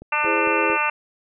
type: click train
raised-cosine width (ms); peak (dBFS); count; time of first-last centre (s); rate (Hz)
2; -26; 4; 0.02-0.7; 4.41
type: harmonic tone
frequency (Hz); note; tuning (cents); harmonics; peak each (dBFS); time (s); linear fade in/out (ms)
298.7; D4; +29; 2 / 3 / 4 / 5 / 6 / 7 / 8 / 9; -33 / -25 / -25 / -27 / -34 / -31 / -28 / -24; 0.12-0.9; 5
type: chord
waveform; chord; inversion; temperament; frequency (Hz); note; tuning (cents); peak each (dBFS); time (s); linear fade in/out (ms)
sine; E augmented; none; equal; 329.6 / 415.3 / 523.3; E4 / G#4 / B#4; 0 / 0 / 0; -26; 0.23-0.78; 50
effects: none